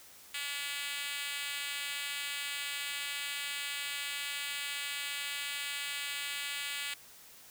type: tone with high-pass filter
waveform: 5% pulse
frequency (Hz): 285.7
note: D4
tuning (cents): -48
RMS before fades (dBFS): -38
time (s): 0.34-6.94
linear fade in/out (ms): 5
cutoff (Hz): 2300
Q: 0.97
effects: white hiss -55 dBFS RMS until 7.5 s